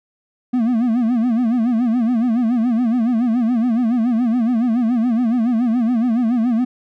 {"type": "tone with vibrato", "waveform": "triangle", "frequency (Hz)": 235.8, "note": "A#3", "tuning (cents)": 20, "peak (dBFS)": -12, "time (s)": [0.53, 6.65], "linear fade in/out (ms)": 10, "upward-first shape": "sine", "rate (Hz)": 7.1, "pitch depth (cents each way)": 130, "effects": []}